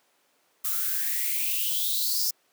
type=noise with high-pass filter sweep; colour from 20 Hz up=violet; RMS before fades=-27 dBFS; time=0.64-2.31 s; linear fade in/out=10 ms; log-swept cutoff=1200 to 5300 Hz; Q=8; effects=pink hiss -66 dBFS RMS until 2.52 s + high-pass 400 Hz 12 dB/octave